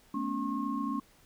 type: tone cluster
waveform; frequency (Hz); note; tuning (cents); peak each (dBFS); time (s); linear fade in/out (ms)
sine; 218.1 / 246.5 / 280.8 / 1079; A3 / B3 / C#4 / C#6; -15 / -3 / +22 / -47; -36 / -38 / -34 / -36; 0.14-1; 5
effects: pink hiss -62 dBFS RMS until 1.25 s